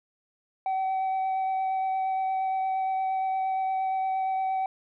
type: tone with vibrato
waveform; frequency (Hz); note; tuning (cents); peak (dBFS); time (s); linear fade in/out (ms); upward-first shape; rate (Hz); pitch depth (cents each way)
sine; 762; G5; -49; -22; 0.66-4.66; 2; sine; 8.6; 10
effects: tanh soft clip ceiling -24 dBFS